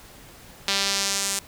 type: tone with band-pass filter sweep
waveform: sawtooth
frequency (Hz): 197.2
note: G3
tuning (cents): +11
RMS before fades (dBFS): -25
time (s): 0.68-1.39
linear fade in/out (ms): 2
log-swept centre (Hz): 4100 to 8100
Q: 1.5
effects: pink hiss -47 dBFS RMS until 1.47 s

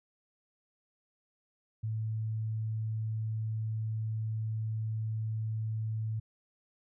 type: tone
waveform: sine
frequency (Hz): 110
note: A2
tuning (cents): 0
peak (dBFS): -31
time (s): 1.83-6.2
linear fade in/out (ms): 10
effects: none

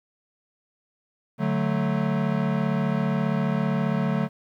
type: chord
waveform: square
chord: D major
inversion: none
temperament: equal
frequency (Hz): 146.83 / 185 / 220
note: D3 / F#3 / A3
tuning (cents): 0 / 0 / 0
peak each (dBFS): -27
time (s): 1.38-4.29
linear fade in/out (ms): 50
effects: low-pass 2000 Hz 12 dB/octave + 10-bit

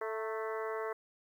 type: harmonic tone with a mistuned harmonic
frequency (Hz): 220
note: A3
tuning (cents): 0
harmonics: 2 / 3 / 4 / 5 / 6 / 7 / 8 / 9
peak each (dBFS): -37 / -43 / -46 / -43 / -46 / -50 / -50 / -49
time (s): 0.01-0.93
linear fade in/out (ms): 5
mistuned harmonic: 4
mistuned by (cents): +37
effects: 11-bit

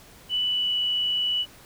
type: tone with pitch glide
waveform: sine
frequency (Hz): 2974 to 2955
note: F#7 to F#7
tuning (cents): +8 to -3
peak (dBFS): -22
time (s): 0.29-1.46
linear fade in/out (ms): 50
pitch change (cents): -11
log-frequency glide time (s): 0.43-0.77
effects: pink hiss -50 dBFS RMS until 1.65 s

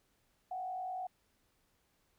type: tone with frequency modulation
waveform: sine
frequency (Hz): 740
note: F#5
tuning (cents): 0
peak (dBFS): -37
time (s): 0.51-1.07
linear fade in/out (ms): 5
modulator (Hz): 50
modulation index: 0.51
effects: pink hiss -75 dBFS RMS until 2.18 s

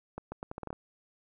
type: accelerating click train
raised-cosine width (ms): 1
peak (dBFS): -24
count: 9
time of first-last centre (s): 0.18-0.729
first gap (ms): 140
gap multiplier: 0.78
effects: none

